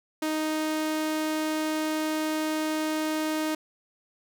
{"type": "tone", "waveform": "sawtooth", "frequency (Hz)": 311.1, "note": "D#4", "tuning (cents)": 0, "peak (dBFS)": -22, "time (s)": [0.22, 3.55], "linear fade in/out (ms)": 5, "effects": []}